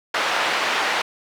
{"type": "band-pass noise", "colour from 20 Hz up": "pink", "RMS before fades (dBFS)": -22, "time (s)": [0.14, 1.02], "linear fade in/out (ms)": 5, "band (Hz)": [750, 3200], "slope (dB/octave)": 12, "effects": []}